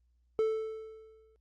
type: tone with exponential decay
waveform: triangle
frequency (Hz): 440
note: A4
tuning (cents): 0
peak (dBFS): -22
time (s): 0.39-1.36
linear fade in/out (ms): 0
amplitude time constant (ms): 210
effects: added 60 Hz sine -67 dBFS peak until 1.4 s + Opus 32 kbps